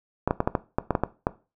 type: clicks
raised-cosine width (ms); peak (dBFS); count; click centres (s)
1; -7; 10; 0.276 / 0.309 / 0.404 / 0.475 / 0.552 / 0.785 / 0.907 / 0.952 / 1.036 / 1.269
effects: noise-tail reverb RT60 0.3 s tail -17 dB re dry